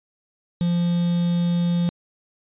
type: tone with quantisation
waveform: triangle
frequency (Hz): 173.3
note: F3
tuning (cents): -13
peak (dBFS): -16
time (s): 0.61-1.89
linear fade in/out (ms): 0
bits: 6
effects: resampled to 8000 Hz